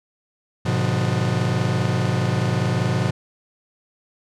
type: chord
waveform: 45% pulse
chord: G# diminished seventh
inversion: none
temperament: just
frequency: 103.83 / 124.59 / 149.51 / 179.41 Hz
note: G#2 / B2 / D3 / F3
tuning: 0 / +16 / +31 / +47 cents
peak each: -25 / -22 / -28 / -25 dBFS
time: 0.65-3.11 s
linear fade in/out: 10 ms
effects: low-pass 7000 Hz 12 dB/octave